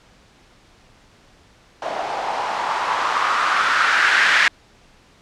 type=noise with low-pass filter sweep; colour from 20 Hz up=violet; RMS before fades=-19 dBFS; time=1.82-4.48 s; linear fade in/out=2 ms; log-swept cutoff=680 to 1800 Hz; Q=3.5; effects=pink hiss -52 dBFS RMS until 5.21 s + low-pass 6000 Hz 12 dB/octave